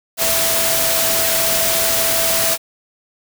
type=tone in noise; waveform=sine; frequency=660 Hz; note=E5; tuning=2 cents sharp; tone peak=-23 dBFS; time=0.17-2.58 s; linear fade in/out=50 ms; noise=white; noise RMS=-17 dBFS; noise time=0.17-2.58 s; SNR=-9 dB; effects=none